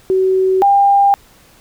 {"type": "tone pair in turn", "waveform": "sine", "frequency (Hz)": [377.3, 799.5], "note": ["F#4", "G5"], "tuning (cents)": [34, 34], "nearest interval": "octave + minor second", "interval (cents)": 1300, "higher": "second", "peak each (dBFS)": [-10, -7], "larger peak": "second", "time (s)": [[0.1, 0.62], [0.62, 1.14]], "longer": "neither", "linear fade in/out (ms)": 0, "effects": ["pink hiss -47 dBFS RMS until 1.6 s"]}